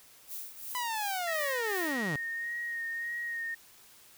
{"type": "noise with tremolo", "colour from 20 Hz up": "violet", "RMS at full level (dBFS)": -39, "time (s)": [0.27, 1.99], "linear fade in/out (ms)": 50, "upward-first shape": "triangle", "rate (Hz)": 2.8, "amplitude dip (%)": 80}
{"type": "linear sweep", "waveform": "sawtooth", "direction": "down", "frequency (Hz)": [1004, 133.7], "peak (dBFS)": -28, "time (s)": [0.75, 2.16], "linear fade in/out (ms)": 0}
{"type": "tone with vibrato", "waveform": "sine", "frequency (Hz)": 1864.7, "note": "A#6", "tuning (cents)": 0, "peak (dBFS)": -33, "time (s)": [1.27, 3.55], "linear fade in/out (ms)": 10, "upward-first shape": "sine", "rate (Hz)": 1.7, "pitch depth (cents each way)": 26}
{"effects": ["white hiss -57 dBFS RMS until 4.17 s"]}